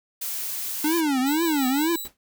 blue noise, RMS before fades -30 dBFS, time 0.21-1.01 s, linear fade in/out 10 ms
square tone with vibrato, 293.7 Hz, D4, in tune, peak -21 dBFS, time 0.84-1.96 s, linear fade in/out 5 ms, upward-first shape triangle, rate 2.1 Hz, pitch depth 280 cents each way
5% pulse tone with tremolo, 3933 Hz, B7, 8 cents flat, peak -22 dBFS, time 1.26-2.08 s, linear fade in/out 10 ms, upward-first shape sine, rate 5.9 Hz, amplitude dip 40%
pink noise with exponential decay, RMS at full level -39 dBFS, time 2.05-2.17 s, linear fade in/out 1 ms, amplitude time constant 26 ms
effects none

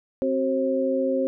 sine tone cluster, 263.6 / 377.6 / 534 Hz, C4 / F#4 / C5, +13 / +35 / +35 cents, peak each -25 / -29 / -23 dBFS, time 0.22-1.27 s, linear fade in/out 0 ms, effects none

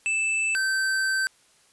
square tone pair in turn, 2637 / 1549.5 Hz, E7 / G6, 0 / -21 cents, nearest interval major sixth, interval 921 cents, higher first, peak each -23 dBFS, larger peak neither, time 0.06-0.55 / 0.55-1.27 s, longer second, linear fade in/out 0 ms, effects white hiss -60 dBFS RMS until 1.72 s + resampled to 24000 Hz

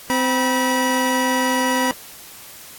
25% pulse tone pair together, 258.1 / 972 Hz, C4 / B5, -23 / -28 cents, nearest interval octave + major seventh, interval 2295 cents, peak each -16 dBFS, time 0.1-1.91 s, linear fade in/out 0 ms, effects white hiss -40 dBFS RMS until 2.78 s + AAC 64 kbps

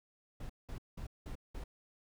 brown noise bursts, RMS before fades -43 dBFS, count 5, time 0.4-1.64 s, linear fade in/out 5 ms, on 96 ms, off 190 ms, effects none

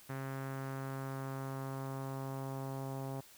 sawtooth tone with low-pass filter sweep, 134.7 Hz, C#3, 49 cents flat, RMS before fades -41 dBFS, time 0.09-3.21 s, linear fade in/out 10 ms, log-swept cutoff 1700 to 830 Hz, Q 1.8, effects white hiss -59 dBFS RMS until 3.37 s

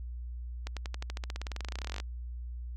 accelerating click train, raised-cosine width 0.2 ms, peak -21 dBFS, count 29, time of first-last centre 0.67-2.001 s, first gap 97 ms, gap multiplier 0.94, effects added 60 Hz sine -37 dBFS peak until 2.76 s

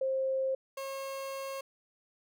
sine / 30% pulse tone pair in turn, 530 / 541.8 Hz, C5 / C#5, +22 / -40 cents, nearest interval unison, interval 38 cents, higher second, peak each -28 / -34 dBFS, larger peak first, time 0.01-0.55 / 0.77-1.61 s, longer second, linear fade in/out 5 ms, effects none

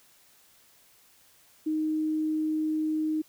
sine tone, 311.1 Hz, D#4, in tune, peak -25 dBFS, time 1.66-3.22 s, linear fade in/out 10 ms, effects white hiss -60 dBFS RMS until 3.28 s

